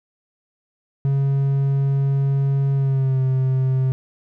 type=tone with pitch glide; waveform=triangle; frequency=137.8 to 131.12 Hz; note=C#3 to C3; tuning=-10 to +4 cents; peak=-14 dBFS; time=1.05-3.92 s; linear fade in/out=0 ms; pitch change=-86 cents; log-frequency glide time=2.74-3.21 s; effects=none